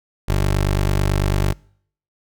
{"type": "tone", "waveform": "20% pulse", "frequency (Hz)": 49.06, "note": "G1", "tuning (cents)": 2, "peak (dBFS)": -11, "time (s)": [0.28, 1.53], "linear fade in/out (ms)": 10, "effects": ["noise-tail reverb RT60 0.6 s tail -25 dB re dry"]}